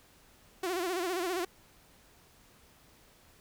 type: tone with vibrato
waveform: sawtooth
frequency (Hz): 358.7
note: F4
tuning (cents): +46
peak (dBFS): -27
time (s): 0.63-1.45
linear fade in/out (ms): 5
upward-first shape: sine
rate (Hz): 15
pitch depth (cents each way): 110
effects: pink hiss -61 dBFS RMS until 3.4 s